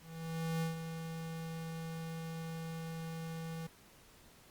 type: tone with ADSR envelope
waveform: square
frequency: 163.4 Hz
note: E3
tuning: 15 cents flat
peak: -33 dBFS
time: 0-3.67 s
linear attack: 620 ms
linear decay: 130 ms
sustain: -8 dB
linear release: 6 ms
effects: pink hiss -61 dBFS RMS until 4.5 s + Opus 48 kbps